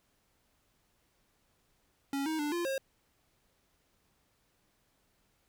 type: tone with pitch steps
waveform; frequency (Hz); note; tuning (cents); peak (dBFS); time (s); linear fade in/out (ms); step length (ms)
square; 277.1 / 315.9 / 294.9 / 346 / 538; C#4 / D#4 / D4 / F4 / C5; -1 / +26 / +7 / -16 / +48; -32; 2.13-2.78; 2; 130
effects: pink hiss -73 dBFS RMS until 5.48 s